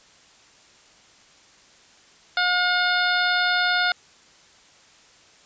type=harmonic tone; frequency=718 Hz; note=F5; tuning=48 cents sharp; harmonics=1 / 2 / 3 / 4 / 5 / 6 / 7; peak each=-26 / -21 / -30 / -34 / -27 / -29 / -35 dBFS; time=2.37-3.92 s; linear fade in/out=2 ms; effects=white hiss -53 dBFS RMS until 5.45 s + resampled to 16000 Hz